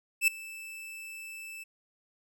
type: tone with ADSR envelope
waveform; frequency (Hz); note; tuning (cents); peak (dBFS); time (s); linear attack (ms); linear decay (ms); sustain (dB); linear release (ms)
45% pulse; 2637; E7; 0; -19; 0.21-1.64; 66; 7; -22; 12
effects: none